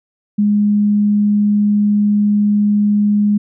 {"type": "tone", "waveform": "sine", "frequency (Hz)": 207, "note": "G#3", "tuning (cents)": -5, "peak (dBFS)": -10, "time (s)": [0.38, 3.38], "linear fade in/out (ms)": 10, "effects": []}